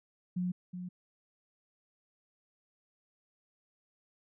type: tone with echo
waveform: sine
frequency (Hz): 180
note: F#3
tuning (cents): -47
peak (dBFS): -30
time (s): 0.36-0.52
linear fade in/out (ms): 10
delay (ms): 370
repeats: 1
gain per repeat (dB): -8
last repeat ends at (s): 0.89
effects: none